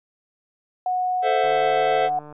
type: tone with pitch glide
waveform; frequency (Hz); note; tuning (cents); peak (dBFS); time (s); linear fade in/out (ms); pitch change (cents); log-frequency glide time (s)
sine; 733 to 738.1; F#5 to F#5; -16 to -4; -20; 0.86-2.19; 2; +12; 1.09-2.07
type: chord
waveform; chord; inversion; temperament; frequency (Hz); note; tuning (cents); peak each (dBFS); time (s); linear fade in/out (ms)
square; A minor; none; equal with one note detuned; 440 / 523.3 / 664.6; A4 / C5 / E5; 0 / 0 / +14; -25; 1.22-2.1; 50
type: click train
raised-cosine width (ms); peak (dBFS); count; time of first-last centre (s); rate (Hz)
1; -28; 133; 1.44-2.326; 149
effects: resampled to 8000 Hz